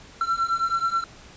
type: beating tone pair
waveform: triangle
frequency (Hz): 1348 / 1357.3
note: E6 / F6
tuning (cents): +38 / -50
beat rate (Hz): 9.3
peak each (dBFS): -24 / -22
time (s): 0.21-1.04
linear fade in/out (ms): 2
effects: pink hiss -47 dBFS RMS until 1.36 s + resampled to 16000 Hz